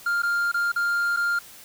triangle tone with dropouts, 1400 Hz, F6, 4 cents sharp, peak -19 dBFS, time 0.06-1.39 s, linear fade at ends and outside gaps 5 ms, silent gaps 0.221-0.232 / 0.517-0.542 / 0.719-0.76 / 1.164-1.17 s, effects white hiss -46 dBFS RMS until 1.64 s

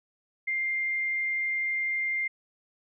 sine tone, 2104 Hz, C7, 9 cents sharp, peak -26 dBFS, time 0.47-2.28 s, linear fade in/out 10 ms, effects none

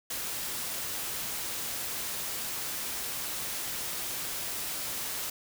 white noise, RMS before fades -35 dBFS, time 0.1-5.3 s, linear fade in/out 5 ms, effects none

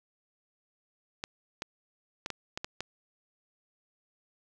clicks, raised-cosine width 0.2 ms, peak -17 dBFS, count 7, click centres 1.239 / 1.621 / 2.261 / 2.303 / 2.575 / 2.645 / 2.806 s, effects none

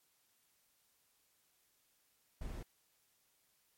brown noise, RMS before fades -43 dBFS, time 2.41-2.63 s, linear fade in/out 5 ms, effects white hiss -75 dBFS RMS until 3.77 s + MP3 64 kbps

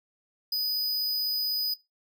square tone, 4978 Hz, D#8, in tune, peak -26 dBFS, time 0.52-1.74 s, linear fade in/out 5 ms, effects noise-tail reverb RT60 0.2 s tail -19 dB re dry

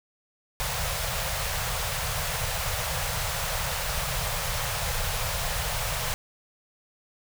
pink band-stop noise, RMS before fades -29 dBFS, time 0.6-6.14 s, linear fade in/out 0 ms, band 160 to 490 Hz, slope 48 dB/octave, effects none

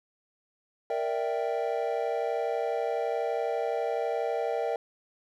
triangle chord, E half-diminished seventh, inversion second, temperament equal, 466.2 / 587.3 / 659.3 / 784 Hz, Bb4 / D5 / E5 / G5, 0 / 0 / 0 / 0 cents, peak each -29 / -32 / -31 / -32 dBFS, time 0.9-4.76 s, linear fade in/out 2 ms, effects none

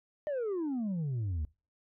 sine exponential sweep, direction down, 617 to 72.1 Hz, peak -28 dBFS, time 0.27-1.45 s, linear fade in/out 0 ms, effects noise-tail reverb RT60 0.3 s tail -23 dB re dry + tanh soft clip ceiling -30 dBFS

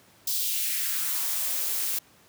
blue noise with high-pass filter sweep, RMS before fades -28 dBFS, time 0.27-1.99 s, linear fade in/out 5 ms, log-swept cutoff 4500 to 230 Hz, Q 1.8, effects pink hiss -57 dBFS RMS until 2.28 s + high-pass 100 Hz 12 dB/octave

